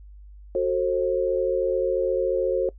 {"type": "chord", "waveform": "sine", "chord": "F# diminished", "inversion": "none", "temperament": "just", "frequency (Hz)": [370, 444, 532.8], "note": ["F#4", "A4", "C5"], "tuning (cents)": [0, 16, 31], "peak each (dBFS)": [-25, -26, -23], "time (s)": [0.55, 2.69], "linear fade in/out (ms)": 2, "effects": ["noise-tail reverb RT60 0.1 s tail -21 dB re dry", "added 50 Hz sine -42 dBFS peak until 2.78 s"]}